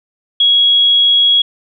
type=tone; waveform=sine; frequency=3322 Hz; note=G#7; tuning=in tune; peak=-7 dBFS; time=0.4-1.42 s; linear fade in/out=5 ms; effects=none